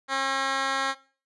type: tone with band-pass filter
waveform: 10% pulse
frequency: 270 Hz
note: C#4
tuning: 45 cents flat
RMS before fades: -27 dBFS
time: 0.08-0.95 s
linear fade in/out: 50 ms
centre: 2100 Hz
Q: 0.65
effects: noise-tail reverb RT60 0.4 s tail -19 dB re dry + resampled to 24000 Hz